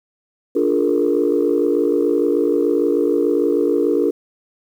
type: chord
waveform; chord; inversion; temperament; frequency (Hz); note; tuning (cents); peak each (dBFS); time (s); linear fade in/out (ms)
sine; Bb dominant seventh; first; just; 291.4 / 349.6 / 419.5 / 466.2; D4 / F4 / Ab4 / Bb4; -13 / +2 / +17 / 0; -19; 0.55-4.11; 10
effects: tanh soft clip ceiling -6 dBFS + 8-bit